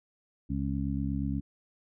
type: harmonic tone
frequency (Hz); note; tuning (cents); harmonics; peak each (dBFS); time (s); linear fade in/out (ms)
68.4; C#2; -23; 1 / 2 / 3 / 4; -34 / -34 / -34 / -34; 0.49-1.41; 20
effects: none